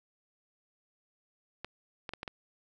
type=clicks; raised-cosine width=0.3 ms; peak=-22 dBFS; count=5; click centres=1.646 / 2.092 / 2.136 / 2.231 / 2.278 s; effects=none